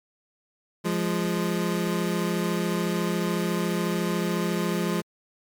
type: tone pair together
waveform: 25% pulse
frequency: 173.7 / 207.7 Hz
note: F3 / G#3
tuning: -9 / 0 cents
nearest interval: minor third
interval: 309 cents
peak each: -22 / -24 dBFS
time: 0.84-5.02 s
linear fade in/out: 20 ms
effects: MP3 96 kbps